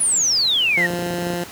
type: exponential sweep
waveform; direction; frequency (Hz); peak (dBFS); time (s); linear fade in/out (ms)
sine; down; 10220 to 1800; -15; 0-0.87; 10
type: tone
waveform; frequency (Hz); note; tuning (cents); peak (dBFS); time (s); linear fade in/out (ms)
15% pulse; 174.61; F3; 0; -16; 0.77-1.44; 5
type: clicks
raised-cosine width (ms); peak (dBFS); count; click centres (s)
2; -16; 12; 0.904 / 0.936 / 0.99 / 1.024 / 1.065 / 1.107 / 1.139 / 1.186 / 1.224 / 1.269 / 1.303 / 1.336
effects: pink hiss -37 dBFS RMS until 1.51 s + high-pass 100 Hz 12 dB/octave